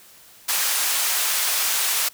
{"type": "band-pass noise", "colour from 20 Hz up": "white", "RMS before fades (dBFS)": -22, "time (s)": [0.48, 2.09], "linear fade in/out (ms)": 10, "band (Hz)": [810, 16000], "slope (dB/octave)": 12, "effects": ["white hiss -49 dBFS RMS until 2.13 s"]}